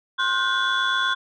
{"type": "tone cluster", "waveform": "sine", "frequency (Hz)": [1061, 1441, 1549, 3426], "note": ["C6", "F#6", "G6", "A7"], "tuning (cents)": [24, -46, -21, -47], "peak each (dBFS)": -24, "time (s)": [0.18, 1.15], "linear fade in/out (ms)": 20, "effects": ["tanh soft clip ceiling -14 dBFS"]}